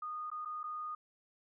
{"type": "tone with dropouts", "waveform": "sine", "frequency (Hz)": 1231, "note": "D#6", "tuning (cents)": -19, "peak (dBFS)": -38, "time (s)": [0.02, 0.95], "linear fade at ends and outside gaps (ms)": 5, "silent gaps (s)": [[0.302, 0.315], [0.45, 0.456], [0.632, 0.639]], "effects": []}